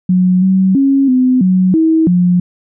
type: tone with pitch steps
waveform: sine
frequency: 182.9 / 189.3 / 273.7 / 254.8 / 185.3 / 321.5 / 178.2 Hz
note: F#3 / F#3 / C#4 / C4 / F#3 / E4 / F3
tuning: -20 / +40 / -22 / -46 / +3 / -43 / +35 cents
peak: -7 dBFS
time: 0.09-2.4 s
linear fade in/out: 5 ms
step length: 330 ms
effects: none